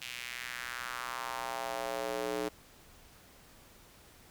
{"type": "tone with high-pass filter sweep", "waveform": "square", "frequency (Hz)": 61.2, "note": "B1", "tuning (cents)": -15, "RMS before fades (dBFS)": -38, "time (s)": [0.01, 2.49], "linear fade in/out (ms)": 10, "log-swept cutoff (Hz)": [2700, 370], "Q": 2.3, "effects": ["pink hiss -58 dBFS RMS until 4.3 s"]}